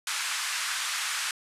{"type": "band-pass noise", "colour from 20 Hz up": "pink", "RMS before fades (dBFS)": -31, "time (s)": [0.07, 1.31], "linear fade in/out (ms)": 2, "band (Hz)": [1200, 10000], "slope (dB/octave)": 24, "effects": ["resampled to 32000 Hz"]}